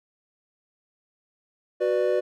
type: chord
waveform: triangle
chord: B minor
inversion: second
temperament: just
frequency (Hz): 370.4 / 493.9 / 592.7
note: F#4 / B4 / D5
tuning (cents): +2 / 0 / +16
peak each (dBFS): -23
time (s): 1.8-2.21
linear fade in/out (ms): 20
effects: none